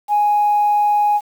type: tone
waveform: sine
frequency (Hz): 830.6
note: G#5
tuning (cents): 0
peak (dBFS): -11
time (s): 0.08-1.21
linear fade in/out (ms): 50
effects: tanh soft clip ceiling -8 dBFS + 7-bit